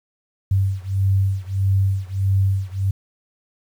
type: beating tone pair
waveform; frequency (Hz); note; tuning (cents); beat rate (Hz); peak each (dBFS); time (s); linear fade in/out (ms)
sine; 96.3 / 97.9; G2 / G2; -30 / -2; 1.6; -19 / -20; 0.51-2.91; 5
effects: 8-bit